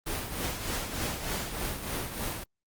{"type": "noise with tremolo", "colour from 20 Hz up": "pink", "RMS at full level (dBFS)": -31, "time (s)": [0.06, 2.44], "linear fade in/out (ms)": 10, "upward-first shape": "triangle", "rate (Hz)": 3.3, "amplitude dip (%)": 60, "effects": ["Opus 32 kbps"]}